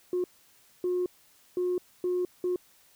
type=tone bursts at uneven times; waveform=sine; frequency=360 Hz; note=F#4; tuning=47 cents flat; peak=-24 dBFS; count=5; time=0.13-0.24 / 0.84-1.06 / 1.57-1.78 / 2.04-2.25 / 2.44-2.56 s; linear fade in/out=2 ms; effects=tanh soft clip ceiling -22 dBFS + white hiss -61 dBFS RMS until 2.95 s